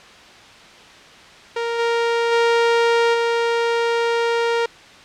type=tone with level steps; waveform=sawtooth; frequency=466.2 Hz; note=A#4; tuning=in tune; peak=-17 / -13 / -10 / -13 dBFS; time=1.56-4.66 s; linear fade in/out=5 ms; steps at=1.78 / 2.31 / 3.13 s; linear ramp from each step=20 ms; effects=white hiss -43 dBFS RMS until 5.04 s + low-pass 4000 Hz 12 dB/octave